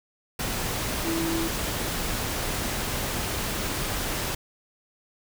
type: tone in noise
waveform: sine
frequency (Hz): 329.6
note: E4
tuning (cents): 0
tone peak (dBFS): -26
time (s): 1.05-1.48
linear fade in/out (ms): 5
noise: pink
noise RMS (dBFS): -29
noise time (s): 0.39-4.35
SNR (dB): 0
effects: none